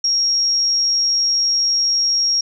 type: tone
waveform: sine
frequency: 5588 Hz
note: F8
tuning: in tune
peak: -14 dBFS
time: 0.04-2.41 s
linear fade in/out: 5 ms
effects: none